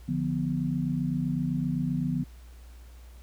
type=chord; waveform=sine; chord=B diminished; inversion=first; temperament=equal; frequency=146.83 / 174.61 / 246.9 Hz; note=D3 / F3 / B3; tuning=0 / 0 / 0 cents; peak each=-30 dBFS; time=0.08-2.24 s; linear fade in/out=10 ms; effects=added 60 Hz sine -45 dBFS peak until 3.22 s + pink hiss -59 dBFS RMS until 3.22 s